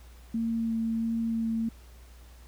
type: tone with vibrato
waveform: sine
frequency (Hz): 227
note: A#3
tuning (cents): -46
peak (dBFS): -26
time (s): 0.34-1.69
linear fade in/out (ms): 5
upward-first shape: sine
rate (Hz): 1.5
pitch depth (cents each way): 11
effects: added 60 Hz sine -48 dBFS peak until 2.47 s + pink hiss -58 dBFS RMS until 2.47 s